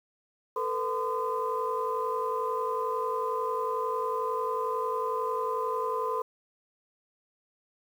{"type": "tone cluster", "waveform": "sine", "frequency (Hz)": [445.1, 496.2, 1021, 1215], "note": ["A4", "B4", "C6", "D#6"], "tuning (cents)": [20, 8, -43, -42], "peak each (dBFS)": [-32, -34, -30, -38], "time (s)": [0.56, 6.22], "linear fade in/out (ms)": 5, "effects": ["tanh soft clip ceiling -17 dBFS", "9-bit"]}